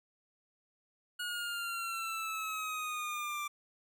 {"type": "exponential sweep", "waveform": "25% pulse", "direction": "down", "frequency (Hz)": [1450, 1174.7], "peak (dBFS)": -32, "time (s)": [1.19, 3.48], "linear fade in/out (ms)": 10, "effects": []}